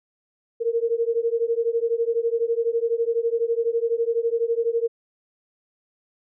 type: beating tone pair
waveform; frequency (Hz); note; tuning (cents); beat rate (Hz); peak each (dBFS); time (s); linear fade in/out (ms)
sine; 457.6 / 469.6; A#4 / A#4; -32 / +13; 12; -23; 0.6-4.88; 20
effects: none